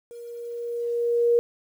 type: tone with level ramp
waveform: sine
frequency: 473 Hz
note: A#4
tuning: 25 cents sharp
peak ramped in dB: -38 to -15 dBFS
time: 0.11-1.39 s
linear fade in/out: 0 ms
effects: 9-bit